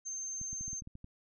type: tone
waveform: sine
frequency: 6310 Hz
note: G8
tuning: 10 cents sharp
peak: -37 dBFS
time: 0.05-0.81 s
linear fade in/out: 20 ms
type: clicks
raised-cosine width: 5 ms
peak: -35 dBFS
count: 9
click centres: 0.414 / 0.53 / 0.61 / 0.68 / 0.731 / 0.821 / 0.874 / 0.954 / 1.044 s
effects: none